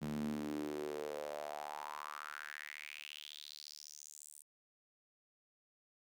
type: tone with high-pass filter sweep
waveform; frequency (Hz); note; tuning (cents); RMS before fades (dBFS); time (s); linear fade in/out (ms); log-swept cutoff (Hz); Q
sawtooth; 74.5; D2; +25; -45; 0.01-4.43; 20; 180 to 9200; 5.2
effects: none